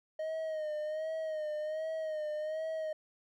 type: tone with vibrato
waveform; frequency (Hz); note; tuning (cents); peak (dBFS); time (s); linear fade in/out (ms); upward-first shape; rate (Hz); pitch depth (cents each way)
triangle; 622.3; D#5; 0; -32; 0.19-2.93; 5; sine; 1.3; 51
effects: none